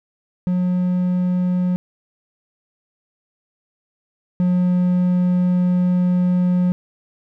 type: tone pair in turn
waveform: triangle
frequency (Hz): 180.5 / 179.77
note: F#3 / F#3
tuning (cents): -43 / -50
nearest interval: unison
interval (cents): 7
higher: first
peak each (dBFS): -14 / -12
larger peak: second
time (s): 0.47-1.76 / 4.4-6.72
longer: second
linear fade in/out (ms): 0
effects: none